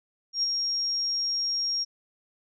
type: tone with ADSR envelope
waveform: sine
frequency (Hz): 5580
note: F8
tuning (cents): -2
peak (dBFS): -21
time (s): 0.33-1.85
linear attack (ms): 100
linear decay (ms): 19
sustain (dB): -4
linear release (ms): 25
effects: none